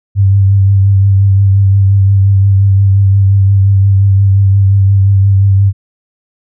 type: tone with vibrato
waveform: sine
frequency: 98.1 Hz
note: G2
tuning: 2 cents sharp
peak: -4 dBFS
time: 0.15-5.73 s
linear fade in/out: 50 ms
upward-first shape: triangle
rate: 5.7 Hz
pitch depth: 34 cents each way
effects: none